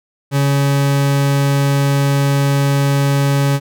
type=tone; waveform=40% pulse; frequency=140 Hz; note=C#3; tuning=18 cents sharp; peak=-11 dBFS; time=0.31-3.6 s; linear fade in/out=50 ms; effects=none